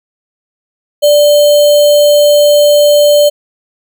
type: tone with sample-and-hold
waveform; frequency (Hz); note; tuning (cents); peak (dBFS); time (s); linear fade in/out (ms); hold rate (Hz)
sine; 587.3; D5; 0; -3; 1.02-3.3; 20; 3675
effects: none